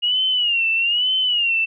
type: tone with vibrato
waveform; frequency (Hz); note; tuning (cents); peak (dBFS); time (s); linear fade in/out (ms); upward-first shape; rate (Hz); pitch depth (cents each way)
sine; 2857; F7; +39; -16; 0.02-1.66; 20; sine; 1.1; 120
effects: none